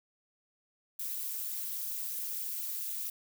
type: noise with amplitude modulation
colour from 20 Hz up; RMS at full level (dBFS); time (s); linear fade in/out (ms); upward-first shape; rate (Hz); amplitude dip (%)
violet; -33; 0.99-3.1; 5; sine; 217; 95
effects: none